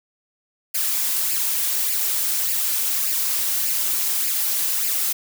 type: noise with flanger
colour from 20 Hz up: blue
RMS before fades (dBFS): -22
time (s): 0.74-5.13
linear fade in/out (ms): 10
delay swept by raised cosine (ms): 0.41 to 4.31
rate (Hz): 1.7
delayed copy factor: +0.6
effects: none